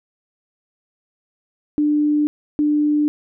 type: tone pair in turn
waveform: sine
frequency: 297.5 / 297.5 Hz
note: D4 / D4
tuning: +22 / +22 cents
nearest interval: unison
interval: 0 cents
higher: neither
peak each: -14 dBFS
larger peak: neither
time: 1.78-2.27 / 2.59-3.08 s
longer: neither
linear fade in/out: 0 ms
effects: none